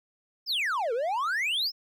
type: exponential two-way sweep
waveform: triangle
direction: down then up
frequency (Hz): 5440 to 440 to 5440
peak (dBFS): -24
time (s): 0.46-1.72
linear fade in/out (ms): 50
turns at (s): 0.93
effects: none